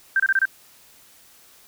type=tone bursts; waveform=sine; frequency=1568 Hz; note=G6; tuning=in tune; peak=-15 dBFS; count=5; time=0.16-0.454 s; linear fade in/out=2 ms; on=38 ms; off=26 ms; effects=white hiss -52 dBFS RMS until 1.67 s